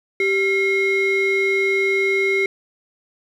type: ring-modulated tone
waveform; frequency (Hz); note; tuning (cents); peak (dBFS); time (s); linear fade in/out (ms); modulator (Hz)
triangle; 880; A5; 0; -11; 0.2-2.46; 2; 1270
effects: none